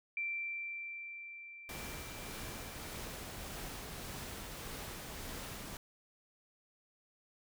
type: tone with exponential decay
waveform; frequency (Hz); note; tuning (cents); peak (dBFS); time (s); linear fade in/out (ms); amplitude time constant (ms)
sine; 2349; D7; 0; -34; 0.17-4.08; 2; 850
type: noise with tremolo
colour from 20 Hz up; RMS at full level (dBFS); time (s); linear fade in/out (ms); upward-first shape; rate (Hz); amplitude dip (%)
pink; -44; 1.69-5.77; 2; triangle; 1.7; 25
effects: none